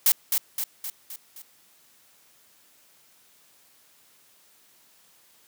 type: noise with echo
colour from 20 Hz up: blue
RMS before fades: -18 dBFS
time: 0.06-0.12 s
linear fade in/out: 2 ms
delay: 260 ms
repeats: 5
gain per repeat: -5 dB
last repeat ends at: 1.42 s
effects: white hiss -59 dBFS RMS until 5.47 s + high-pass 100 Hz 12 dB/octave